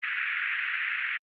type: band-pass noise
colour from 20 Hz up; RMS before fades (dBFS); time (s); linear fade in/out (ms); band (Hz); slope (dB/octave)
pink; -30; 0.02-1.18; 20; 1500 to 2600; 48
effects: Opus 24 kbps